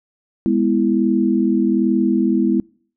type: chord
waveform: sine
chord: E major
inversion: first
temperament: just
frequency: 206 / 247.2 / 329.6 Hz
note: G#3 / B3 / E4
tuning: -14 / +2 / 0 cents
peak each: -18 dBFS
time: 0.46-2.6 s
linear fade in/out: 0 ms
effects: noise-tail reverb RT60 0.5 s tail -26 dB re dry